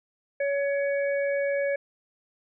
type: harmonic tone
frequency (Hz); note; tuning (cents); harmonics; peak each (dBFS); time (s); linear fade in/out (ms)
562; C#5; +24; 1 / 3 / 4; -24 / -34 / -36; 0.4-1.76; 5
effects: none